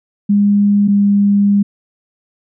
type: tone pair in turn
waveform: sine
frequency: 203.5 / 202 Hz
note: G#3 / G#3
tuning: -35 / -48 cents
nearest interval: unison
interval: 13 cents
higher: first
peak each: -8 dBFS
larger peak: neither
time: 0.29-0.88 / 0.88-1.63 s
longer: second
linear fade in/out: 10 ms
effects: none